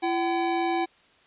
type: tone pair together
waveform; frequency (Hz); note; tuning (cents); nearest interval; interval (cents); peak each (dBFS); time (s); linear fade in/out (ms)
square; 338.3 / 762; E4 / G5; +45 / -49; octave + major second; 1406; -27; 0.02-0.86; 20
effects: white hiss -59 dBFS RMS until 1.26 s + resampled to 8000 Hz